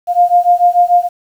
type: beating tone pair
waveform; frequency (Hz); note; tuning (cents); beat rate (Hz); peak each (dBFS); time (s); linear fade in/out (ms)
sine; 702 / 708.8; F5 / F5; +9 / +25; 6.8; -10; 0.07-1.09; 50
effects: 7-bit